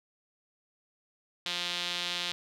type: tone with band-pass filter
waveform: sawtooth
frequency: 175.8 Hz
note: F3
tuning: 12 cents sharp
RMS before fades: -34 dBFS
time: 1.46-2.32 s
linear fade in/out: 0 ms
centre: 3600 Hz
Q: 2.7
effects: none